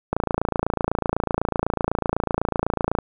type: click train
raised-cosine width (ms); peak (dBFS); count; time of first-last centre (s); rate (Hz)
1; -6; 81; 0.13-2.987; 28
effects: 8-bit